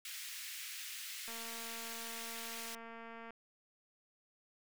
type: high-pass noise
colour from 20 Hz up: pink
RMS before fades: -46 dBFS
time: 0.05-2.75 s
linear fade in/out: 2 ms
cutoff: 1900 Hz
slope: 24 dB/octave
type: click train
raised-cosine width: 0.5 ms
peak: -36 dBFS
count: 465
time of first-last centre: 1.28-3.306 s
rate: 229 Hz
effects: none